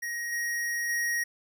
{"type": "tone with level steps", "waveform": "square", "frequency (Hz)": 1885, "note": "A#6", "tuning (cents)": 19, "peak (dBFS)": [-32, -29, -27], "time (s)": [0.02, 1.24], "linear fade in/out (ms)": 10, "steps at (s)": [0.32, 0.89], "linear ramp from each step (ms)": 5, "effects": []}